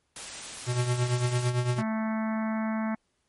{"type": "noise", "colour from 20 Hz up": "white", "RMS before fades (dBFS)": -39, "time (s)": [0.16, 1.5], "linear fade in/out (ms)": 2}
{"type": "tone with tremolo", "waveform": "square", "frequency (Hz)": 123.1, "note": "B2", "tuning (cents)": -5, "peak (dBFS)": -22, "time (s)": [0.66, 1.83], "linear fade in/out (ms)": 50, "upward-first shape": "triangle", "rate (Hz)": 8.9, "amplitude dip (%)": 70}
{"type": "harmonic tone", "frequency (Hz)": 220, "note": "A3", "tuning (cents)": 0, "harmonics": [1, 3, 4, 5, 6, 7, 8, 9, 10], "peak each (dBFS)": [-27, -37, -39, -41, -43, -44, -45, -46, -47], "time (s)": [1.78, 2.95], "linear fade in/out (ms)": 5}
{"effects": ["pink hiss -74 dBFS RMS until 3.28 s", "MP3 48 kbps"]}